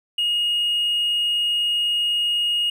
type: tone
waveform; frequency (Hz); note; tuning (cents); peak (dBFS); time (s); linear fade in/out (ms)
triangle; 2868; F7; +45; -16; 0.18-2.7; 5
effects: tanh soft clip ceiling -14 dBFS